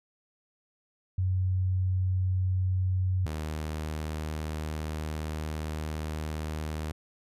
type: tone pair in turn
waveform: sine / sawtooth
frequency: 92.9 / 77.4 Hz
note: F#2 / D#2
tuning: +7 / -9 cents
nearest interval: minor third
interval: 316 cents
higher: first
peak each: -24 / -28 dBFS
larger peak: first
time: 1.18-3.26 / 3.26-6.92 s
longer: second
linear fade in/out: 5 ms
effects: resampled to 32000 Hz